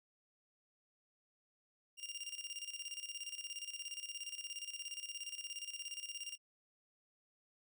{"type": "tone with tremolo", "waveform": "20% pulse", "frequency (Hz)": 2800, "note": "F7", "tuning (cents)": 4, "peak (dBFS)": -37, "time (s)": [1.97, 6.38], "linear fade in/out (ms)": 50, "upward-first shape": "square", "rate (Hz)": 17, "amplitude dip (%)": 70, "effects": []}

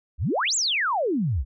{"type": "exponential two-way sweep", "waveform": "sine", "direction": "up then down", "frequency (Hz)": [54.3, 7890, 54.3], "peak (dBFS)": -21, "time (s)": [0.18, 1.45], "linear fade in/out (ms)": 50, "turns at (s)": 0.55, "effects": []}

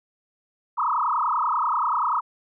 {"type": "tone with frequency modulation", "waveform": "sine", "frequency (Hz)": 1110, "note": "C#6", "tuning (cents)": 2, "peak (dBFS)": -20, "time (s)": [0.77, 2.21], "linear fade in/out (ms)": 20, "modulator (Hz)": 30.3, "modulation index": 6.2, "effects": []}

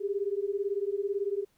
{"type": "beating tone pair", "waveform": "sine", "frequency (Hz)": [392, 410], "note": ["G4", "G#4"], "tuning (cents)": [0, -22], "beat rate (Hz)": 18, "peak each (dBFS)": -31, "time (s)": [0, 1.45], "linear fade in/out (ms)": 20, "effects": ["pink hiss -70 dBFS RMS until 1.57 s"]}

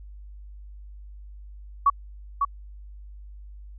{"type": "tone with echo", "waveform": "sine", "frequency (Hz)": 1126, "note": "C#6", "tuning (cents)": 27, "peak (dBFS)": -14, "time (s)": [1.86, 1.9], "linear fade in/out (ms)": 5, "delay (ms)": 550, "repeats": 1, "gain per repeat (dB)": -5, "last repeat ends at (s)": 2.45, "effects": ["added 50 Hz sine -40 dBFS peak until 3.78 s"]}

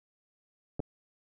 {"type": "clicks", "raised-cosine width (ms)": 2, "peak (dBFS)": -21, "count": 2, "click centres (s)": [0.795, 0.802], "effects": []}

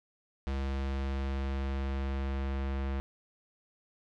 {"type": "tone with low-pass filter sweep", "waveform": "square", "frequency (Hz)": 67.8, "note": "C#2", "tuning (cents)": -38, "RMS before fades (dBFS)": -33, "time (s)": [0.47, 3], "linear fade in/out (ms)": 0, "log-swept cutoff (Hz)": [4200, 2600], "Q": 0.82, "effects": []}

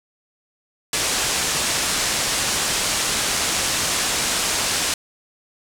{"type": "low-pass noise", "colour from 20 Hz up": "white", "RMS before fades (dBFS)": -22, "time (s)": [0.93, 4.94], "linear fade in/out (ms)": 2, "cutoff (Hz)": 9000, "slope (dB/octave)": 24, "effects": []}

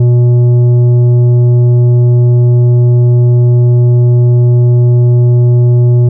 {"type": "tone with tanh clipping", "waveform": "sine", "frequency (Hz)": 121.5, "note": "B2", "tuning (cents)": -28, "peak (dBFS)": -5, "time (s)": [0, 6.09], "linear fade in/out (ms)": 5, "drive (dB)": 8, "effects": []}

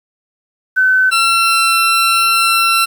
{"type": "tone pair in turn", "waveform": ["sine", "20% pulse"], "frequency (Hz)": [1519, 1350.2], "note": ["F#6", "E6"], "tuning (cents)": [45, 41], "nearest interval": "major second", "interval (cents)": 204, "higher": "first", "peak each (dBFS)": [-8, -5], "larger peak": "second", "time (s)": [[0.76, 1.11], [1.11, 2.86]], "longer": "second", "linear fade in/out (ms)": 20, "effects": ["7-bit"]}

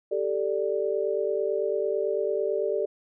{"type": "chord", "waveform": "sine", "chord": "G suspended second", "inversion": "none", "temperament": "just", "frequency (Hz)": [392, 441, 588], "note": ["G4", "A4", "D5"], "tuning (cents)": [0, 4, 2], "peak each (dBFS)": [-28, -28, -29], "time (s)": [0.11, 2.86], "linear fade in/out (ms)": 10, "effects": []}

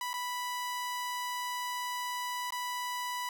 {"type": "tone with dropouts", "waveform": "sawtooth", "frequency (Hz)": 987, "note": "B5", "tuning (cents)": -1, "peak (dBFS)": -30, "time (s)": [0.01, 3.29], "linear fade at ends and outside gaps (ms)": 2, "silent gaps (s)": [[0.132, 0.139], [2.506, 2.522]], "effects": []}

